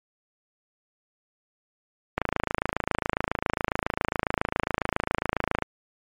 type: click train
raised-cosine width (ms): 0.5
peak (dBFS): -8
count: 95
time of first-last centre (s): 2.18-5.623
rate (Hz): 27.3
effects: MP3 96 kbps